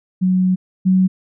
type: tone pair in turn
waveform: sine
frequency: 184.8 / 186.84 Hz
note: F#3 / F#3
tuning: -2 / +17 cents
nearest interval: unison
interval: 19 cents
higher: second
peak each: -12 / -10 dBFS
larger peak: second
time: 0.21-0.56 / 0.85-1.08 s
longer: first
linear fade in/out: 20 ms
effects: none